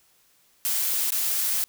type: noise with dropouts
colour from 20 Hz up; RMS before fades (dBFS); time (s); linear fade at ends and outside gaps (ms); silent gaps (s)
blue; -25; 0.65-1.64; 0; 1.105-1.121
effects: white hiss -62 dBFS RMS until 1.68 s